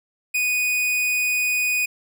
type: tone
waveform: 45% pulse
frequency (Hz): 2480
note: D#7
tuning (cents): -6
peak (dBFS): -19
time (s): 0.34-1.86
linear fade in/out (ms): 10
effects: none